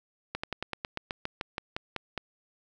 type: slowing click train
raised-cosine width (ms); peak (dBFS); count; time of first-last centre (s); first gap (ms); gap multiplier
0.3; -16; 14; 0.35-2.177; 85; 1.08
effects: none